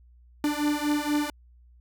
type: beating tone pair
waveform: 45% pulse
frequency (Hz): 293.7 / 297.9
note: D4 / D4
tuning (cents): 0 / +25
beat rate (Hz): 4.2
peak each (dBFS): -27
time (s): 0.44-1.3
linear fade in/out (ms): 2
effects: added 60 Hz sine -52 dBFS peak until 1.8 s

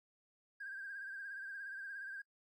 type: tone with vibrato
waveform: triangle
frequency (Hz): 1595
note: G6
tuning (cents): +30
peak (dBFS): -40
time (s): 0.6-2.22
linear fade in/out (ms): 10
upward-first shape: sine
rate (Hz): 17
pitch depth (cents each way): 56
effects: noise-tail reverb RT60 0.1 s tail -23 dB re dry + tanh soft clip ceiling -41 dBFS

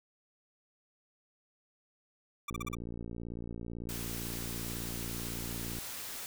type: tone bursts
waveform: 25% pulse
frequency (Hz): 1174.7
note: D6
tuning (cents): 0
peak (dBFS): -32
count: 5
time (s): 2.48-2.749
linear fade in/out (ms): 5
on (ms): 21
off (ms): 41
type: click train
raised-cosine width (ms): 3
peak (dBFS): -29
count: 191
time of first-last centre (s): 2.51-5.786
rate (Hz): 58
type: noise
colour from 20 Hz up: white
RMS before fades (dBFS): -42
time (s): 3.89-6.26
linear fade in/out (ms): 0
effects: none

